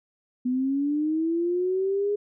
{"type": "linear sweep", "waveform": "sine", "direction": "up", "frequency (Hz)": [246.9, 415.3], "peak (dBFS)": -22, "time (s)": [0.45, 2.16], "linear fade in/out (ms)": 10, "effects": []}